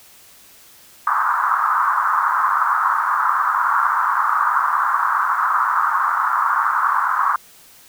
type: band-pass noise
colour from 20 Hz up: pink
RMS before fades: -18 dBFS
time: 1.07-7.36 s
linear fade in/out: 2 ms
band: 1000 to 1400 Hz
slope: 48 dB/octave
effects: white hiss -47 dBFS RMS until 7.88 s